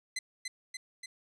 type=tone with echo; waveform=15% pulse; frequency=2047 Hz; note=C7; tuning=38 cents flat; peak=-26 dBFS; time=0.16-0.19 s; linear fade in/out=5 ms; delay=290 ms; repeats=3; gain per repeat=-3 dB; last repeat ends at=1.06 s; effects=low-pass 10000 Hz 12 dB/octave